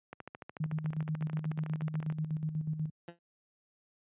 click train, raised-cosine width 0.5 ms, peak -28 dBFS, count 28, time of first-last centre 0.13-2.101 s, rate 13.7 Hz
sine tone with tremolo, 155.56 Hz, D#3, in tune, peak -29 dBFS, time 0.6-2.9 s, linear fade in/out 5 ms, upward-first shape square, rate 8.2 Hz, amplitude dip 60%
15% pulse tone with exponential decay, 171.3 Hz, F3, 33 cents flat, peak -34 dBFS, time 3.08-3.19 s, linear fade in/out 2 ms, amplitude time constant 22 ms
effects high-pass 100 Hz 12 dB/octave + resampled to 8000 Hz

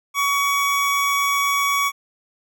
25% pulse tone, 1127 Hz, C#6, 28 cents sharp, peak -14 dBFS, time 0.14-1.92 s, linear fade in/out 50 ms, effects none

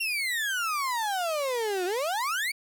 35% pulse exponential two-way sweep, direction down then up, 2789 to 349.2 to 2312 Hz, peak -25 dBFS, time 0-2.52 s, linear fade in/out 10 ms, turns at 1.85 s, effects none

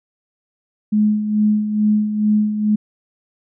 sine tone with tremolo, 211.6 Hz, G#3, 33 cents sharp, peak -11 dBFS, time 0.92-2.76 s, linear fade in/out 10 ms, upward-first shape sine, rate 2.3 Hz, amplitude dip 60%, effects none

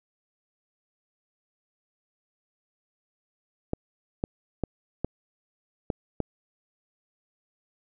clicks, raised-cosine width 2 ms, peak -13 dBFS, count 6, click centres 3.734 / 4.239 / 4.637 / 5.046 / 5.902 / 6.203 s, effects none

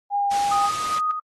sine tone with vibrato, 807 Hz, G#5, 50 cents flat, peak -19 dBFS, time 0.1-0.7 s, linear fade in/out 50 ms, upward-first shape triangle, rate 3.6 Hz, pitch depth 10 cents each way
white noise, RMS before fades -30 dBFS, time 0.31-0.99 s, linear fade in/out 5 ms
sine tone with tremolo, 1244.5 Hz, D#6, in tune, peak -20 dBFS, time 0.51-1.2 s, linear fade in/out 10 ms, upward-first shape square, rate 2.5 Hz, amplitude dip 45%
effects low-pass 7000 Hz 12 dB/octave + AAC 32 kbps

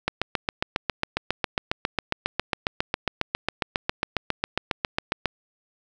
click train, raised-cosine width 0.3 ms, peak -6 dBFS, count 39, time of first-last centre 0.08-5.257 s, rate 7.34 Hz, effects none

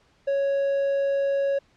triangle tone, 554.4 Hz, C#5, in tune, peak -19 dBFS, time 0.27-1.59 s, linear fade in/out 10 ms, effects pink hiss -62 dBFS RMS until 1.76 s + low-pass 5000 Hz 12 dB/octave

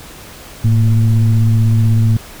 sine tone with frequency modulation, 110 Hz, A2, in tune, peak -8 dBFS, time 0.64-2.17 s, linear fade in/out 5 ms, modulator 118 Hz, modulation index 0.53, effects pink hiss -35 dBFS RMS until 2.4 s

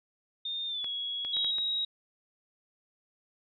sine tone with pitch glide, 3641 to 3339 Hz, A#7 to G#7, -41 to +9 cents, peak -32 dBFS, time 0.45-1.51 s, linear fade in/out 5 ms, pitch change -150 cents, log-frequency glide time 0.67-0.88 s
clicks, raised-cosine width 0.3 ms, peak -27 dBFS, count 5, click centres 0.844 / 1.249 / 1.368 / 1.446 / 1.584 s
sine tone, 3813 Hz, A#7, 38 cents sharp, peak -28 dBFS, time 1.33-1.85 s, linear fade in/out 5 ms
effects none

